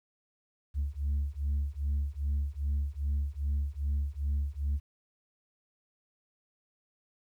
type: beating tone pair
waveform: sine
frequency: 70 / 72.5 Hz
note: C#2 / D2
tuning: +18 / -22 cents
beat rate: 2.5 Hz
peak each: -30 dBFS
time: 0.74-4.8 s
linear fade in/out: 50 ms
effects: tanh soft clip ceiling -25 dBFS + 11-bit

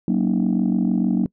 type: chord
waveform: sine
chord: D# minor seventh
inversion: first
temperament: just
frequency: 186.68 / 233.3 / 280 / 311.1 Hz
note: F#3 / A#3 / C#4 / D#4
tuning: +16 / +2 / +18 / 0 cents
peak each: -19 / -19 / -24 / -25 dBFS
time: 0.08-1.26 s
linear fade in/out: 2 ms
effects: noise-tail reverb RT60 0.1 s tail -25 dB re dry + tanh soft clip ceiling -11 dBFS

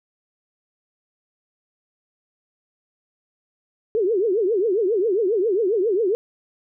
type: tone with vibrato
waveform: sine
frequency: 409.8 Hz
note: G#4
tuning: 23 cents flat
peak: -17 dBFS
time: 3.95-6.15 s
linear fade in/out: 0 ms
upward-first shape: triangle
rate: 7.4 Hz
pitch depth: 290 cents each way
effects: none

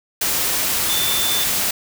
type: tone in noise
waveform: sine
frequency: 3537 Hz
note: A7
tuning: 8 cents sharp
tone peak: -22 dBFS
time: 0.89-1.44 s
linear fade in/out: 5 ms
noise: white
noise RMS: -20 dBFS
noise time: 0.21-1.71 s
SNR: -5 dB
effects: none

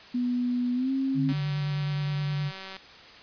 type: tone with pitch glide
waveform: sine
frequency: 245.7 to 267.9 Hz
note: B3 to C4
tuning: -9 to +41 cents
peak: -24 dBFS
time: 0.14-1.33 s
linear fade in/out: 10 ms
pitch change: +150 cents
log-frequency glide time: 0.74-0.91 s
type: tone with vibrato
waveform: sine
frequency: 146.83 Hz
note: D3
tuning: in tune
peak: -26 dBFS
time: 1.14-2.52 s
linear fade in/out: 50 ms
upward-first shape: sine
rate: 9.6 Hz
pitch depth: 32 cents each way
type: click train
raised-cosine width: 0.2 ms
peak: -23 dBFS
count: 283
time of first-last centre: 1.29-2.766 s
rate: 191 Hz
effects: white hiss -48 dBFS RMS until 3.22 s + resampled to 11025 Hz

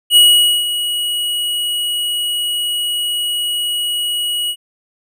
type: tone with ADSR envelope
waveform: square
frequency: 2911 Hz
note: F#7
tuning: 29 cents flat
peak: -5 dBFS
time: 0.1-4.56 s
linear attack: 62 ms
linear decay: 480 ms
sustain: -12 dB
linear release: 62 ms
effects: none

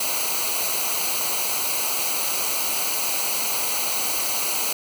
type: noise with comb filter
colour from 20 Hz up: white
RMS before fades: -24 dBFS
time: 0-4.73 s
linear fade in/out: 5 ms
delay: 0.57 ms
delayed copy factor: -0.8
effects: none

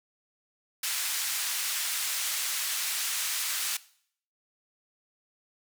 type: band-pass noise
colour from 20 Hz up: white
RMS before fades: -31 dBFS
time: 0.83-3.77 s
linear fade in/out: 5 ms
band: 1400 to 12000 Hz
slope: 12 dB/octave
effects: noise-tail reverb RT60 0.6 s tail -19 dB re dry

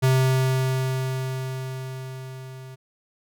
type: tone with level ramp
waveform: square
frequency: 130.81 Hz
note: C3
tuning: in tune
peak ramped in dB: -16 to -39 dBFS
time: 0.02-2.76 s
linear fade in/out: 20 ms
effects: none

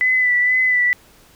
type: tone with vibrato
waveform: sine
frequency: 1995 Hz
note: B6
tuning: 17 cents sharp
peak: -13 dBFS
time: 0.01-0.93 s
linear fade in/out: 0 ms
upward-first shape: sine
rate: 2.1 Hz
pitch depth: 30 cents each way
effects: pink hiss -50 dBFS RMS until 1.35 s

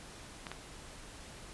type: clicks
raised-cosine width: 0.3 ms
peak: -24 / -24 dBFS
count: 2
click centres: 0.468 / 0.516 s
effects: pink hiss -50 dBFS RMS until 1.53 s + resampled to 24000 Hz

